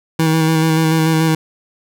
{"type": "tone with vibrato", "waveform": "25% pulse", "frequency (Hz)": 160.1, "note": "D#3", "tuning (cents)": 50, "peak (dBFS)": -8, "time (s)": [0.19, 1.35], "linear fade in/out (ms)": 5, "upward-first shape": "square", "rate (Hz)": 6.9, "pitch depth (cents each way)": 17, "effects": []}